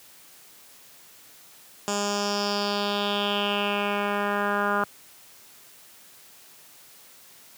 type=tone with low-pass filter sweep; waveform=10% pulse; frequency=203.7 Hz; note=G#3; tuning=33 cents flat; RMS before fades=-26 dBFS; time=1.88-4.84 s; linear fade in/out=0 ms; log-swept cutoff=7100 to 1400 Hz; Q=4; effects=white hiss -51 dBFS RMS until 7.57 s + high-pass 100 Hz 12 dB/octave